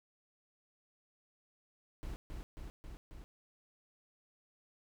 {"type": "noise with echo", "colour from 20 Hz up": "brown", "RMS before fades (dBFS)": -42, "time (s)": [2.03, 2.16], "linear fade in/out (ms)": 0, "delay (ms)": 270, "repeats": 4, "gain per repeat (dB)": -2, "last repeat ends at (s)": 3.24, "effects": []}